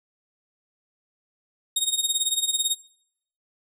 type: tone with tremolo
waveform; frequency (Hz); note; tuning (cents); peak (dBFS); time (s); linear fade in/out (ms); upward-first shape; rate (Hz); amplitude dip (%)
20% pulse; 3729; A#7; 0; -13; 1.76-2.75; 5; sine; 18; 80
effects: noise-tail reverb RT60 0.7 s tail -22 dB re dry